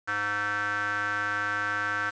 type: tone with band-pass filter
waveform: square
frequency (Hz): 103.1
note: G#2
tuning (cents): -12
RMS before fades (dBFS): -29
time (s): 0.07-2.11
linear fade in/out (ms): 20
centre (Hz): 1500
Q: 7.8
effects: resampled to 16000 Hz + 8-bit